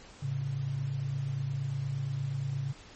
sine tone pair together, 110 / 138.59 Hz, A2 / C#3, 0 / 0 cents, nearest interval major third, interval 400 cents, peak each -37 / -31 dBFS, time 0.22-2.73 s, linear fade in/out 10 ms, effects pink hiss -52 dBFS RMS until 2.95 s + MP3 32 kbps

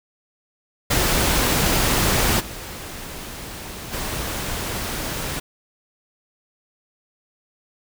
pink noise with level steps, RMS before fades -19 / -34 / -27 dBFS, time 0.9-5.4 s, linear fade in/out 10 ms, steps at 2.39 / 3.92 s, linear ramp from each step 20 ms, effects none

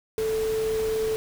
sine tone in noise, 440 Hz, A4, in tune, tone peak -23 dBFS, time 0.18-1.16 s, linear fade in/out 0 ms, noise pink, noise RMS -37 dBFS, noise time 0.18-1.16 s, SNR +11 dB, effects none

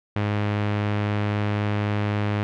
sawtooth tone with low-pass filter, 103.83 Hz, G#2, in tune, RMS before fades -24 dBFS, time 0.16-2.43 s, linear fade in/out 0 ms, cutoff 2600 Hz, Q 1.2, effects none

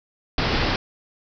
pink low-pass noise, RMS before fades -22 dBFS, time 0.38-0.76 s, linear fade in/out 2 ms, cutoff 5300 Hz, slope 96 dB/octave, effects none

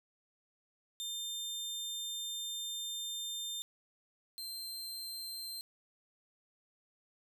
sawtooth tone pair in turn, 3600 / 4139 Hz, A7 / C8, +39 / -20 cents, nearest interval major second, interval 241 cents, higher second, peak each -35 / -38 dBFS, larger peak first, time 1-3.62 / 4.38-5.61 s, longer first, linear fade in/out 0 ms, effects 12-bit

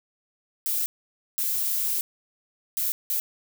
violet noise bursts at uneven times, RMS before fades -26 dBFS, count 4, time 0.66-0.86 / 1.38-2.01 / 2.77-2.92 / 3.1-3.2 s, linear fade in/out 0 ms, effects none

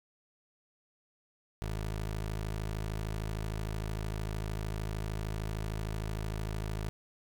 20% pulse tone, 53.2 Hz, G#1, 42 cents sharp, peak -29 dBFS, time 1.62-6.89 s, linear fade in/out 0 ms, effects none

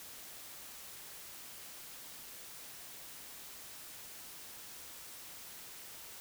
silence, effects white hiss -50 dBFS RMS until 6.2 s

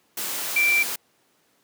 sine tone in noise, 2349 Hz, D7, in tune, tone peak -17 dBFS, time 0.56-0.83 s, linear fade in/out 5 ms, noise white, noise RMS -29 dBFS, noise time 0.17-0.96 s, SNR +9 dB, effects pink hiss -64 dBFS RMS until 1.63 s + high-pass 200 Hz 12 dB/octave

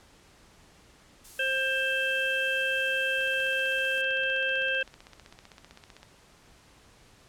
violet noise, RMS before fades -42 dBFS, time 1.24-4.02 s, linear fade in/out 10 ms
harmonic tone, 529 Hz, C5, 19 cents sharp, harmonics 1 / 3 / 5 / 6, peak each -33 / -28 / -30 / -35 dBFS, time 1.39-4.83 s, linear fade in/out 5 ms
click train, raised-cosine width 0.2 ms, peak -30 dBFS, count 45, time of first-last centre 3.21-6.031 s, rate 15.6 Hz
effects pink hiss -57 dBFS RMS until 7.28 s + low-pass 9000 Hz 12 dB/octave

